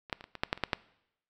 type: clicks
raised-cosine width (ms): 0.3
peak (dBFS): -30 / -14 / -29 / -29 / -24 / -11 / -11 / -28 / -11 / -10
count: 10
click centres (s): 0.098 / 0.128 / 0.209 / 0.241 / 0.353 / 0.435 / 0.529 / 0.576 / 0.637 / 0.732
effects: noise-tail reverb RT60 0.8 s tail -21 dB re dry